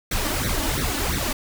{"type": "noise with flanger", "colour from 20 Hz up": "pink", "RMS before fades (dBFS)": -24, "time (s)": [0.11, 1.33], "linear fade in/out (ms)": 5, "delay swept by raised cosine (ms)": [0.49, 3.49], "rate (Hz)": 2.9, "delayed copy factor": 0.9, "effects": []}